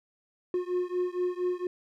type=beating tone pair; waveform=triangle; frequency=358.1 / 362.4 Hz; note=F4 / F#4; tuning=+43 / -36 cents; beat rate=4.3 Hz; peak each=-28 / -29 dBFS; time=0.54-1.67 s; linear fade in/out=2 ms; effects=none